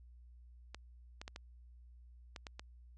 clicks, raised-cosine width 0.2 ms, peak -28 dBFS, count 7, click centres 0.746 / 1.215 / 1.279 / 1.361 / 2.362 / 2.468 / 2.595 s, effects added 60 Hz sine -55 dBFS peak until 2.97 s + resampled to 24000 Hz

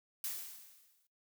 blue noise with exponential decay, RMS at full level -37 dBFS, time 0.24-1.07 s, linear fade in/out 2 ms, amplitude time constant 180 ms, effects noise-tail reverb RT60 0.2 s tail -21 dB re dry

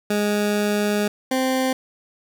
20% pulse tone pair in turn, 207.4 / 260.5 Hz, G#3 / C4, -2 / -7 cents, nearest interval major third, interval 395 cents, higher second, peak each -14 dBFS, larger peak neither, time 0.1-1.08 / 1.31-1.73 s, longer first, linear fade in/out 5 ms, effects none

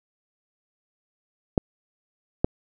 clicks, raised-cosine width 2 ms, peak -5 dBFS, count 2, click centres 1.578 / 2.445 s, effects none

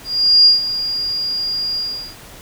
sine tone with ADSR envelope, 4827 Hz, D8, 47 cents sharp, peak -5 dBFS, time 0.04-2.16 s, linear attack 420 ms, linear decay 140 ms, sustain -13 dB, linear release 380 ms, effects pink hiss -39 dBFS RMS until 2.41 s

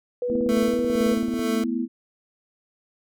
sine tone with pitch glide, 490.2 to 486.5 Hz, B4 to B4, -13 to -26 cents, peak -23 dBFS, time 0.22-1.14 s, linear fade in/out 2 ms, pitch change -13 cents, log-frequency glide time 0.63-0.7 s
sine chord, A suspended second, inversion none, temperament equal, 220 / 246.9 / 329.6 Hz, A3 / B3 / E4, 0 / 0 / 0 cents, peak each -29 / -25 / -29 dBFS, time 0.28-1.88 s, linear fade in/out 50 ms
click train, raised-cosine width 2 ms, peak -22 dBFS, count 21, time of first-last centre 0.3-1.393 s, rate 18.3 Hz
25% pulse tone with tremolo, 221.7 Hz, A3, 13 cents sharp, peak -19 dBFS, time 0.49-1.64 s, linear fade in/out 0 ms, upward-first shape sine, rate 2.2 Hz, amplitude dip 75%
effects none

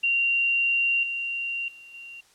sine tone with level steps, 2764 Hz, F7, 19 cents flat, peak -20 / -27 / -44 / -39 dBFS, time 0.03-2.21 s, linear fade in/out 10 ms, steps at 1.03 / 1.68 / 1.94 s, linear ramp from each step 2 ms, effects white hiss -59 dBFS RMS until 2.34 s + low-pass 9000 Hz 12 dB/octave

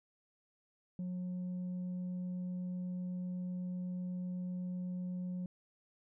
sine tone, 180.8 Hz, F#3, 40 cents flat, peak -34 dBFS, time 0.99-5.46 s, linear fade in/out 2 ms, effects tanh soft clip ceiling -36 dBFS

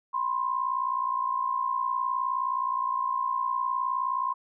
sine tone pair together, 999.6 / 1059 Hz, B5 / C6, +21 / +21 cents, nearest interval minor second, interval 100 cents, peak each -30 / -27 dBFS, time 0.13-4.34 s, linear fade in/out 20 ms, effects none

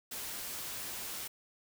white noise, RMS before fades -41 dBFS, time 0.11-1.28 s, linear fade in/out 10 ms, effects none

